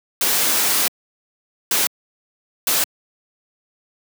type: noise bursts at uneven times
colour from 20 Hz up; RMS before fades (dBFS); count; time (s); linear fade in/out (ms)
white; -18; 3; 0.21-0.88 / 1.71-1.87 / 2.67-2.84; 2
effects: high-pass 200 Hz 12 dB/octave